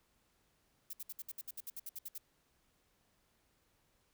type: noise bursts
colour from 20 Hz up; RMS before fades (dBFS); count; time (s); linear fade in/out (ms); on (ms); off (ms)
violet; -44; 14; 0.9-2.181; 5; 33; 63
effects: pink hiss -75 dBFS RMS until 4.13 s